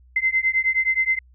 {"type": "beating tone pair", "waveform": "sine", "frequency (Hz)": [2064, 2073.5], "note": ["C7", "C7"], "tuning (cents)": [-24, -16], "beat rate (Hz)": 9.5, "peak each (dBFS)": -21, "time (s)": [0.16, 1.19], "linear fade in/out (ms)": 5, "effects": ["added 62 Hz sine -49 dBFS peak until 1.34 s"]}